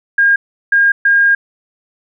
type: tone bursts at uneven times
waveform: sine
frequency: 1618 Hz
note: G#6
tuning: 46 cents flat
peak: -7 dBFS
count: 3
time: 0.18-0.36 / 0.72-0.92 / 1.05-1.35 s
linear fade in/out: 5 ms
effects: none

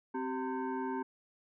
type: tone with frequency modulation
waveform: sine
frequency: 261.7 Hz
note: C4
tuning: in tune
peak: -33 dBFS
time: 0.14-1.03 s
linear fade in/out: 10 ms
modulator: 647 Hz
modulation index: 1.3
effects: none

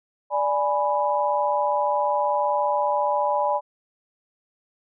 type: chord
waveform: sine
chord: G# diminished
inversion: second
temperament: equal with one note detuned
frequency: 587.3 / 833 / 987.8 Hz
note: D5 / G#5 / B5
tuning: 0 / +5 / 0 cents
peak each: -24 dBFS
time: 0.3-3.61 s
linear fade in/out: 50 ms
effects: none

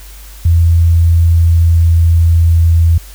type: tone with pitch glide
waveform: sine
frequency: 84 to 83.13 Hz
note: E2 to E2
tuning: +33 to +15 cents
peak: -5 dBFS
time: 0.45-2.98 s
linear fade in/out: 5 ms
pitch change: -18 cents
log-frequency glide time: 0.71-2.84 s
effects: added 50 Hz sine -31 dBFS peak until 3.14 s + white hiss -38 dBFS RMS until 3.14 s

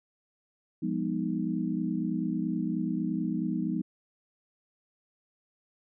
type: chord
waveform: sine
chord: F half-diminished seventh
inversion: none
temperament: equal with one note detuned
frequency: 174.61 / 203.8 / 246.9 / 311.1 Hz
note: F3 / Ab3 / Cb4 / Eb4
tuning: 0 / -32 / 0 / 0 cents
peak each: -33 dBFS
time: 0.82-3.82 s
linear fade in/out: 10 ms
effects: none

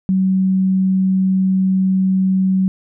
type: tone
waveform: sine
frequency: 189 Hz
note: F#3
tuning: 37 cents sharp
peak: -12 dBFS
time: 0.09-2.68 s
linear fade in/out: 0 ms
effects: none

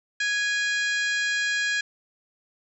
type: harmonic tone with a mistuned harmonic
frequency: 820 Hz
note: G#5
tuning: 22 cents flat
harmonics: 2 / 3 / 4 / 5 / 6 / 7 / 8 / 9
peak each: -24 / -32 / -34 / -35 / -39 / -41 / -42 / -39 dBFS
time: 0.2-1.81 s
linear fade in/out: 5 ms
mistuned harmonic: 2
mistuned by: +25 cents
effects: none

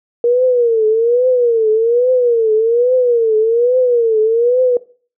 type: tone with vibrato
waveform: sine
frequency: 470 Hz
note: A#4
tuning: 14 cents sharp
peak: -9 dBFS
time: 0.24-4.77 s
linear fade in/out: 2 ms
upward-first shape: triangle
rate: 1.2 Hz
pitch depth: 160 cents each way
effects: noise-tail reverb RT60 0.4 s tail -19 dB re dry

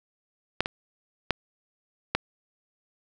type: clicks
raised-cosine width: 0.3 ms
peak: -6 / -13 / -6 / -6 dBFS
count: 4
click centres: 0.606 / 0.659 / 1.307 / 2.15 s
effects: none

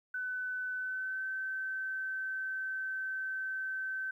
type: tone with pitch glide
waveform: sine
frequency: 1506 to 1539.4 Hz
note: F#6 to G6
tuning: +30 to -32 cents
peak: -34 dBFS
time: 0.14-4.11 s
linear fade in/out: 5 ms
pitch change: +38 cents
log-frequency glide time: 0.75-1.25 s
effects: 12-bit

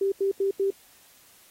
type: tone bursts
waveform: sine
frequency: 392 Hz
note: G4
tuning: in tune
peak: -21 dBFS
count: 4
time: 0.01-0.705 s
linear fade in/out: 5 ms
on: 110 ms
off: 85 ms
effects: white hiss -56 dBFS RMS until 1.5 s + AAC 48 kbps

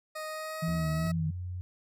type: tone with pitch glide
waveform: 20% pulse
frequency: 622.3 to 641.6 Hz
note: D#5 to E5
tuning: 0 to -47 cents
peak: -31 dBFS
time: 0.15-1.12 s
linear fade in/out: 10 ms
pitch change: +53 cents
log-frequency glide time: 0.27-0.98 s
type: tone with vibrato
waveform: sine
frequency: 161.8 Hz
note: E3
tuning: 32 cents flat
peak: -28 dBFS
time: 0.62-1.31 s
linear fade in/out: 10 ms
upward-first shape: sine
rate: 2.6 Hz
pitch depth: 67 cents each way
type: harmonic tone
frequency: 77.78 Hz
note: D#2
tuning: in tune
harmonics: 1 / 3 / 4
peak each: -37 / -47 / -49 dBFS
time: 0.68-1.07 s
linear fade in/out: 0 ms
type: tone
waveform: sine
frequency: 90.1 Hz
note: F#2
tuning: 45 cents flat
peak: -34 dBFS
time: 1.05-1.61 s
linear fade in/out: 0 ms
effects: none

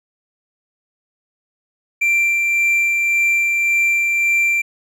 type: tone with tremolo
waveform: triangle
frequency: 2358 Hz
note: D7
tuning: 6 cents sharp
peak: -11 dBFS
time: 2.01-4.62 s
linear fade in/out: 10 ms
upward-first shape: sine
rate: 1.8 Hz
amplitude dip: 25%
effects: none

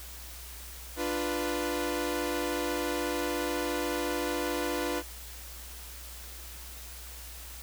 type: chord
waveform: sawtooth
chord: B diminished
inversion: first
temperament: equal with one note detuned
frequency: 295.2 / 349.2 / 493.9 Hz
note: D4 / F4 / B4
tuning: +9 / 0 / 0 cents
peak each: -30 dBFS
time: 0.96-5.03 s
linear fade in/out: 50 ms
effects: added 60 Hz sine -45 dBFS peak until 7.62 s + white hiss -46 dBFS RMS until 7.62 s

